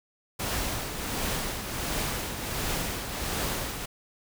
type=noise with tremolo; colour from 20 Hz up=pink; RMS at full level=-29 dBFS; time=0.39-3.86 s; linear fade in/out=10 ms; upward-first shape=triangle; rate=1.4 Hz; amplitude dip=55%; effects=none